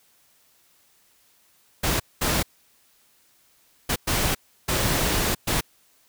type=noise bursts at uneven times; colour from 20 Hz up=pink; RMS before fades=-23 dBFS; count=6; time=1.83-2 / 2.21-2.43 / 3.89-3.96 / 4.07-4.35 / 4.68-5.35 / 5.47-5.61 s; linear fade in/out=10 ms; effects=white hiss -61 dBFS RMS until 6.08 s